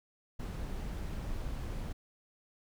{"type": "noise", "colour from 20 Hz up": "brown", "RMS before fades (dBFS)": -38, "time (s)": [0.39, 1.93], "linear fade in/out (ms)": 10, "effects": []}